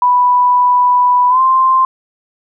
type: tone with pitch glide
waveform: sine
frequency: 987.8 to 1046.5 Hz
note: B5 to C6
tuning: 0 to 0 cents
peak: -7 dBFS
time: 0.02-1.85 s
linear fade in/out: 2 ms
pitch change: +100 cents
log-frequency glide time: 1.29-1.4 s
effects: none